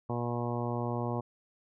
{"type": "harmonic tone", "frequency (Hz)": 120, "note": "B2", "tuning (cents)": -49, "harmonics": [1, 2, 3, 4, 5, 6, 7, 8, 9], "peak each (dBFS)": [-34, -37, -39, -40, -41, -42, -42, -43, -44], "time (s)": [0.09, 1.21], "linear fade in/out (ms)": 10, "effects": []}